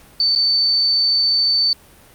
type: tone with dropouts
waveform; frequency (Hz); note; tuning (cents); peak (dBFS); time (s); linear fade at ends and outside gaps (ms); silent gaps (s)
sine; 4537; C#8; +39; -13; 0.2-1.73; 1; 0.351-0.359
effects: pink hiss -47 dBFS RMS until 2.14 s + Opus 48 kbps